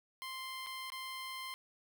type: tone with dropouts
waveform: 15% pulse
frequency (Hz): 1046.5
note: C6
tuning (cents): 0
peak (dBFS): -35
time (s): 0.22-1.54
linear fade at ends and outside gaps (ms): 0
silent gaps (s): 0.663-0.669 / 0.902-0.92
effects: 12-bit